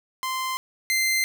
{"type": "tone pair in turn", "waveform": "sawtooth", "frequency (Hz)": [1040, 2080], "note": ["C6", "C7"], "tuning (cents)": [-11, -11], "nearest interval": "octave", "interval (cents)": 1200, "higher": "second", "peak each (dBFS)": [-22, -17], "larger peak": "second", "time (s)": [[0.23, 0.57], [0.9, 1.24]], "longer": "neither", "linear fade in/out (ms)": 0, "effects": []}